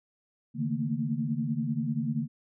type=tone cluster; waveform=sine; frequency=141.8 / 157.1 / 221.3 / 231.6 Hz; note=C#3 / D#3 / A3 / A#3; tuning=+40 / +17 / +10 / -11 cents; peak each=-33 / -34 / -34 / -31 dBFS; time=0.54-2.28 s; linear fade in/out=50 ms; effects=none